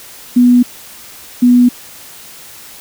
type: tone pair in turn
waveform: sine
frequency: 245.4 / 245.4 Hz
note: B3 / B3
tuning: -11 / -11 cents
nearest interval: unison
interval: 0 cents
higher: neither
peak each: -4 dBFS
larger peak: neither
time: 0.36-0.63 / 1.42-1.69 s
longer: neither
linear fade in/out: 10 ms
effects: white hiss -35 dBFS RMS until 2.8 s